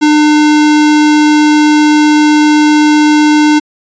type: tone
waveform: square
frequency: 301.3 Hz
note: D4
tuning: 44 cents sharp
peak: -5 dBFS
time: 0.01-3.6 s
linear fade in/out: 20 ms
effects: resampled to 16000 Hz